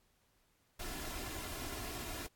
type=noise with comb filter; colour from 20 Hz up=pink; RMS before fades=-43 dBFS; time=0.79-2.27 s; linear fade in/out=10 ms; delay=2.9 ms; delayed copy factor=+0.55; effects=pink hiss -74 dBFS RMS until 2.35 s + AAC 64 kbps